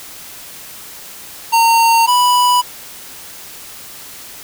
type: tone pair in turn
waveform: square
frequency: 917 / 985.9 Hz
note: A#5 / B5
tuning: -29 / -3 cents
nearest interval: minor second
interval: 126 cents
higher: second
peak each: -9 / -10 dBFS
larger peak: first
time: 1.52-2.07 / 2.07-2.62 s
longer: neither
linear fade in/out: 20 ms
effects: white hiss -34 dBFS RMS until 4.43 s